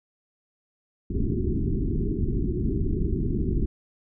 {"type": "low-pass noise", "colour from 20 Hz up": "pink", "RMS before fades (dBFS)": -25, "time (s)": [1.1, 3.66], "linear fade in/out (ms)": 5, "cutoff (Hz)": 400, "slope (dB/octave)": 96, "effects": []}